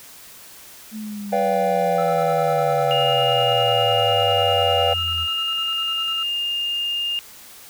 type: exponential sweep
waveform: sine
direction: down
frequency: 220 to 82.41 Hz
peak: -28 dBFS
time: 0.91-5.28 s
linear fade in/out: 50 ms
type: chord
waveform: triangle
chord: G dominant seventh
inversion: first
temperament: equal with one note detuned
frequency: 493.9 / 574.9 / 698.5 / 784 Hz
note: B4 / D5 / F5 / G5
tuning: 0 / -37 / 0 / 0 cents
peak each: -21 dBFS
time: 1.32-4.94 s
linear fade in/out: 10 ms
type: tone with tremolo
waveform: triangle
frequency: 1318.5 Hz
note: E6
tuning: in tune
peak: -27 dBFS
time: 1.98-6.23 s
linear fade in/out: 2 ms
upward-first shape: square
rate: 10 Hz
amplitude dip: 55%
type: tone with pitch glide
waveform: sine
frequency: 2844 to 2818 Hz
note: F7 to F7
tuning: +31 to +15 cents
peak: -21 dBFS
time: 2.91-7.19 s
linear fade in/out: 0 ms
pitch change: -16 cents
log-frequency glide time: 3.83-6.45 s
effects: white hiss -43 dBFS RMS until 7.69 s